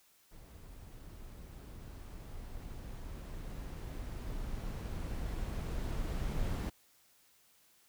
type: noise with level ramp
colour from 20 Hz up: brown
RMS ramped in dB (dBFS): -52 to -34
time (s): 0.31-6.7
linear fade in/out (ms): 10
effects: white hiss -67 dBFS RMS until 7.88 s